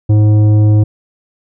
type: tone with tanh clipping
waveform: sine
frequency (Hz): 106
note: G#2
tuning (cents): +36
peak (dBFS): -7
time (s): 0.09-0.84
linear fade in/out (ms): 10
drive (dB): 10
effects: none